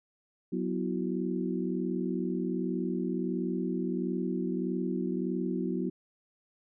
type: harmonic tone with a mistuned harmonic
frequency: 61.7 Hz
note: B1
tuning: 1 cent flat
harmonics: 3 / 4 / 5 / 6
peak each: -33 / -34 / -35 / -36 dBFS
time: 0.52-5.9 s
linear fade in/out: 10 ms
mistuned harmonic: 5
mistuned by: +110 cents
effects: none